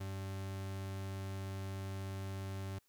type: tone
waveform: 40% pulse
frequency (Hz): 96.8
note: G2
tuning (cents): -21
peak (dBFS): -39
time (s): 0-2.79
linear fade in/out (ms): 10
effects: white hiss -75 dBFS RMS until 2.88 s